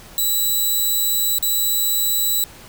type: tone with dropouts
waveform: 5% pulse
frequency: 3935 Hz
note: B7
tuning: 7 cents flat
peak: -9 dBFS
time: 0.18-2.44 s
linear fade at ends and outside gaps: 1 ms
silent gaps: 1.385-1.426 s
effects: pink hiss -42 dBFS RMS until 2.68 s